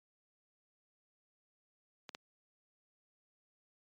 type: clicks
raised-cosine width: 0.2 ms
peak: -27 dBFS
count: 2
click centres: 2.092 / 2.149 s
effects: high-pass 200 Hz 12 dB/octave + MP3 96 kbps

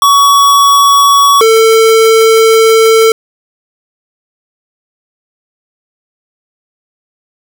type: tone pair in turn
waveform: square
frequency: 1126 / 446.9 Hz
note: C#6 / A4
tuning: +27 / +27 cents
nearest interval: octave + major third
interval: 1600 cents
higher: first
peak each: -4 dBFS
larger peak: neither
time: 0.02-1.41 / 1.41-3.12 s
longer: second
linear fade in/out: 2 ms
effects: 7-bit

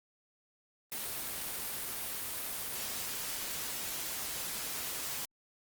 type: noise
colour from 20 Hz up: white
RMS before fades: -38 dBFS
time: 0.92-5.25 s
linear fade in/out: 0 ms
effects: Opus 32 kbps

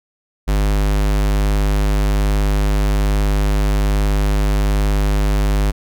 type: tone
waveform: square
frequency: 50.6 Hz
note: G#1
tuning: 44 cents flat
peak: -14 dBFS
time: 0.47-5.72 s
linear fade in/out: 20 ms
effects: none

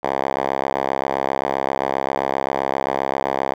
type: tone with band-pass filter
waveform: 5% pulse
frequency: 67.6 Hz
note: C#2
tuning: 43 cents flat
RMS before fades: -22 dBFS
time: 0.03-3.54 s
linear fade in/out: 10 ms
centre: 860 Hz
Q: 1.2
effects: none

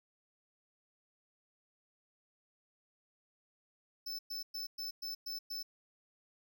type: tone bursts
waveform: square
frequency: 5270 Hz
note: E8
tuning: 1 cent flat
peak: -39 dBFS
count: 7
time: 4.06-5.63 s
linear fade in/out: 10 ms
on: 130 ms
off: 110 ms
effects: none

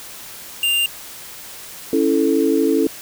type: tone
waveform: square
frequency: 2794 Hz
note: F7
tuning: in tune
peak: -16 dBFS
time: 0.63-0.86 s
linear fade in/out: 2 ms
type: chord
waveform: sine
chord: A major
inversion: first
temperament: equal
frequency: 277.2 / 329.6 / 440 Hz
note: C#4 / E4 / A4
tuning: 0 / 0 / 0 cents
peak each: -18 dBFS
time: 1.93-2.87 s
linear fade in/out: 2 ms
effects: white hiss -36 dBFS RMS until 3.01 s

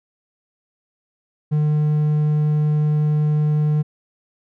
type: tone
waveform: triangle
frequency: 150.9 Hz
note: D3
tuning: 47 cents sharp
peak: -13 dBFS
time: 1.51-3.83 s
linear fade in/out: 20 ms
effects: none

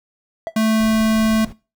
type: tone with exponential decay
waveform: triangle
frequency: 659.3 Hz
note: E5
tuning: in tune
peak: -16 dBFS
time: 0.47-0.56 s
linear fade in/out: 0 ms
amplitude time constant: 18 ms
type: tone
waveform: square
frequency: 220 Hz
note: A3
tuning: in tune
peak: -15 dBFS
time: 0.56-1.45 s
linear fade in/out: 5 ms
type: noise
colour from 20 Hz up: brown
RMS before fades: -34 dBFS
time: 0.79-1.53 s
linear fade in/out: 10 ms
effects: noise-tail reverb RT60 0.3 s tail -20 dB re dry

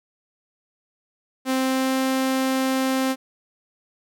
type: tone with pitch glide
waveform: sawtooth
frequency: 261.6 to 263.3 Hz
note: C4 to C4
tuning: 0 to +11 cents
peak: -16 dBFS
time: 1.45-3.16 s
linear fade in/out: 50 ms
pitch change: +11 cents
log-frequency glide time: 1.56-1.97 s
effects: none

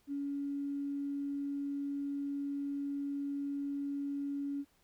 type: tone with tanh clipping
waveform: triangle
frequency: 282.1 Hz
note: C#4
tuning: 30 cents sharp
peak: -34 dBFS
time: 0.07-4.65 s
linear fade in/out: 50 ms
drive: 3 dB
effects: pink hiss -71 dBFS RMS until 4.83 s

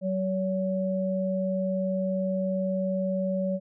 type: tone pair together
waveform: sine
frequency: 188.88 / 566 Hz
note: F#3 / C#5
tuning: +36 / +36 cents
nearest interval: octave + perfect fifth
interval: 1900 cents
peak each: -27 / -28 dBFS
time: 0.01-3.6 s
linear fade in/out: 50 ms
effects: none

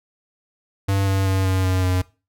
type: tone with pitch steps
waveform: square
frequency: 98 / 96.71 / 95.43 / 94.17 / 92.93 / 91.7 Hz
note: G2 / G2 / G2 / F#2 / F#2 / F#2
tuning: 0 / -23 / -46 / +31 / +8 / -15 cents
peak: -18 dBFS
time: 0.88-2.02 s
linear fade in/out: 10 ms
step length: 190 ms
effects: noise-tail reverb RT60 0.3 s tail -20 dB re dry

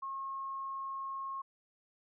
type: tone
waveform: sine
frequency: 1082 Hz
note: C#6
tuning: 42 cents flat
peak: -37 dBFS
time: 0.02-1.42 s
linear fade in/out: 10 ms
effects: none

